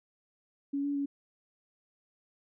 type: tone with pitch steps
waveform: sine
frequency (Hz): 280.7 / 285.3 / 281.3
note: C#4 / C#4 / C#4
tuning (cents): +22 / +50 / +26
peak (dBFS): -29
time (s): 0.73-1.06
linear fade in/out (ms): 10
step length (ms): 110
effects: none